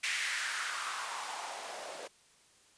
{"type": "noise with band-pass filter sweep", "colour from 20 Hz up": "blue", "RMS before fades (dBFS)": -38, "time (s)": [0.03, 2.08], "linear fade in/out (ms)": 10, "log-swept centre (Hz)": [2200, 520], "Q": 3, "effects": ["white hiss -64 dBFS RMS until 2.77 s", "resampled to 22050 Hz"]}